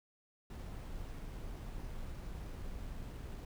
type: noise with sample-and-hold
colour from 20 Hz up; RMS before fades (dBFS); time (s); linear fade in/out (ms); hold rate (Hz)
brown; -44; 0.5-3.45; 2; 11025
effects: none